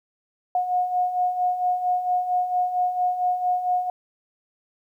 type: beating tone pair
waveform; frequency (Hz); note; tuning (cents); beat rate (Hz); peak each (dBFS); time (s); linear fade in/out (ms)
sine; 721 / 725.4; F#5 / F#5; -45 / -34; 4.4; -28 / -21; 0.55-3.9; 2
effects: 10-bit